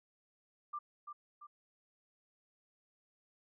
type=tone with echo; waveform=sine; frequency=1187 Hz; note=D6; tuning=18 cents sharp; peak=-38 dBFS; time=0.73-0.79 s; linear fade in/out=10 ms; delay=340 ms; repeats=2; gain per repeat=-6 dB; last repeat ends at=1.47 s; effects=none